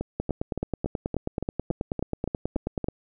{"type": "two click trains", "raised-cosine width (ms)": 2, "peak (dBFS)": [-15, -13], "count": [11, 26], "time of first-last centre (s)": [[0.01, 2.843], [0.2, 2.885]], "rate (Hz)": [3.53, 9.31], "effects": []}